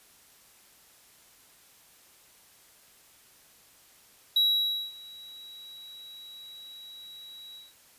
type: tone with ADSR envelope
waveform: triangle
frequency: 3880 Hz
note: B7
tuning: 31 cents flat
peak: -18 dBFS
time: 4.36-7.74 s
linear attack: 5 ms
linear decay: 550 ms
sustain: -24 dB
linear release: 180 ms
effects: white hiss -58 dBFS RMS until 7.98 s + resampled to 32000 Hz